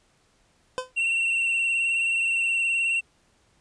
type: tone with exponential decay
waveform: 25% pulse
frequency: 510 Hz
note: C5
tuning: 44 cents flat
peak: -19 dBFS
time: 0.78-0.92 s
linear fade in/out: 0 ms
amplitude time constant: 29 ms
type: tone with vibrato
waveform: triangle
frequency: 2721 Hz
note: F7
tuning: 46 cents flat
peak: -20 dBFS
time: 0.96-3.01 s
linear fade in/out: 20 ms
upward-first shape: triangle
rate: 19 Hz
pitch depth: 36 cents each way
effects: pink hiss -64 dBFS RMS until 3.6 s + resampled to 22050 Hz